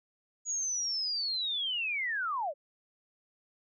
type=linear sweep; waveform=sine; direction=down; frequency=6840 to 523.3 Hz; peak=-30 dBFS; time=0.45-2.54 s; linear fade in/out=50 ms; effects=none